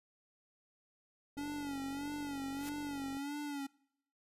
click train, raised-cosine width 2 ms, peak -39 dBFS, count 85, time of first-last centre 1.37-3.169 s, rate 46.7 Hz
square tone with vibrato, 282.9 Hz, C#4, 35 cents sharp, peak -39 dBFS, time 1.37-3.67 s, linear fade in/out 10 ms, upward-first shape sine, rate 1.6 Hz, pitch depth 69 cents each way
white noise with exponential growth, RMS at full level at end -44 dBFS, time 2.44-2.69 s, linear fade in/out 0 ms, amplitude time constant 53 ms
effects noise-tail reverb RT60 0.7 s tail -24 dB re dry + resampled to 32000 Hz

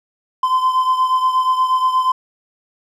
triangle beating tone pair, 1027 / 1035.4 Hz, C6 / C6, -33 / -18 cents, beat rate 8.4 Hz, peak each -12 / -18 dBFS, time 0.43-2.12 s, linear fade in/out 5 ms, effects tanh soft clip ceiling -4 dBFS

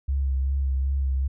sine tone with vibrato, 67.5 Hz, C#2, 45 cents flat, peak -21 dBFS, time 0.08-1.28 s, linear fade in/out 10 ms, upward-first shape sine, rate 2.6 Hz, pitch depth 32 cents each way, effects none

